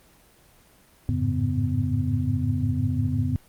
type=tone cluster; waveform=sine; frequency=88.7 / 102.9 / 108.6 / 139 / 251.6 Hz; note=F2 / G#2 / A2 / C#3 / B3; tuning=+27 / -16 / -22 / +5 / +32 cents; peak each=-28 dBFS; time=1.09-3.36 s; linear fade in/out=0 ms; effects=pink hiss -56 dBFS RMS until 3.48 s + Opus 24 kbps